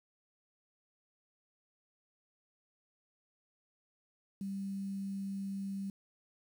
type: tone with quantisation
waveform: sine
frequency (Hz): 196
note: G3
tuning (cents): 0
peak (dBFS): -36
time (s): 4.41-5.9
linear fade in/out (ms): 2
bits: 10
effects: none